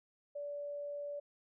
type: tone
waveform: sine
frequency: 578 Hz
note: D5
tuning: 28 cents flat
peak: -39 dBFS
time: 0.35-1.2 s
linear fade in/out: 10 ms
effects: none